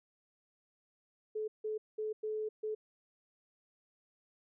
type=tone bursts at uneven times; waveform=sine; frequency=431.1 Hz; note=A4; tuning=35 cents flat; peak=-34 dBFS; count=5; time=1.35-1.48 / 1.64-1.78 / 1.98-2.13 / 2.23-2.49 / 2.63-2.75 s; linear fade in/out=10 ms; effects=none